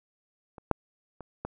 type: clicks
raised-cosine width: 1 ms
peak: -30 / -8 / -27 / -19 dBFS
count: 4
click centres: 0.582 / 0.713 / 1.207 / 1.45 s
effects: none